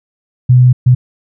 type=tone bursts at uneven times; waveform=sine; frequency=125.5 Hz; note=B2; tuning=28 cents sharp; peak=-3 dBFS; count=2; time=0.49-0.73 / 0.86-0.95 s; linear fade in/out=10 ms; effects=none